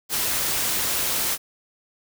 white noise, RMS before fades -24 dBFS, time 0.09-1.38 s, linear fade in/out 50 ms, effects none

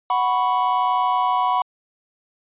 triangle chord, F# suspended fourth, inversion none, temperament equal, 740 / 987.8 / 1108.7 Hz, F#5 / B5 / C#6, 0 / 0 / 0 cents, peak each -20 / -18 / -22 dBFS, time 0.1-1.62 s, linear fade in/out 2 ms, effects resampled to 8000 Hz

